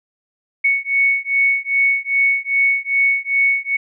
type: beating tone pair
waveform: sine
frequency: 2217 / 2219.5 Hz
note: C#7 / C#7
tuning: 0 / +2 cents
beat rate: 2.5 Hz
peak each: -17 dBFS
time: 0.64-3.77 s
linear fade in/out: 10 ms
effects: none